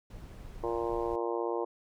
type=noise; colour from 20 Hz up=brown; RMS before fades=-45 dBFS; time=0.1-1.16 s; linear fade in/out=5 ms
type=harmonic tone; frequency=116.54 Hz; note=A#2; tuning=in tune; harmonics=3 / 4 / 5 / 6 / 7 / 8 / 9; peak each=-34 / -34 / -39 / -42 / -42 / -40 / -42 dBFS; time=0.63-1.65 s; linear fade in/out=10 ms
effects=none